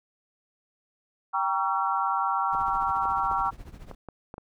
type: chord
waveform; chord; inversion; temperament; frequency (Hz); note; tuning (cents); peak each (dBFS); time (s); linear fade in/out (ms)
sine; G diminished seventh; none; just; 784 / 940.8 / 1128.9 / 1354.7; G5 / Bb5 / Db6 / Fb6; 0 / +16 / +31 / +47; -29; 1.33-3.51; 20
type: noise with tremolo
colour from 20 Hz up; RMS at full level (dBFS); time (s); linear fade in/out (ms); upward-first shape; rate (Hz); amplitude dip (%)
brown; -39; 2.52-3.95; 5; triangle; 14; 85
type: clicks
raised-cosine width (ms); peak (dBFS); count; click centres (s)
1; -25; 7; 2.549 / 3.055 / 3.314 / 3.913 / 4.087 / 4.341 / 4.381
effects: none